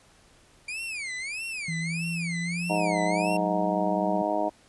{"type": "tone with vibrato", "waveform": "40% pulse", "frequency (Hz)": 2334, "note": "D7", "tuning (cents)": -11, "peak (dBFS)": -31, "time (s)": [0.68, 3.37], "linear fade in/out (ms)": 5, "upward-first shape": "sine", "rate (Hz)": 1.6, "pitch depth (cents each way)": 270}
{"type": "exponential sweep", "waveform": "sine", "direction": "up", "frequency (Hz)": [162.8, 192], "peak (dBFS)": -29, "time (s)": [1.68, 4.22], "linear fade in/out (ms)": 5}
{"type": "harmonic tone", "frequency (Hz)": 103.83, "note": "G#2", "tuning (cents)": 0, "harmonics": [2, 3, 4, 5, 6, 7, 8, 9], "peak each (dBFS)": [-39, -31, -37, -38, -28, -30, -39, -32], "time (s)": [2.69, 4.5], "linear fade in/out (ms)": 20}
{"effects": ["pink hiss -58 dBFS RMS until 4.68 s", "resampled to 24000 Hz"]}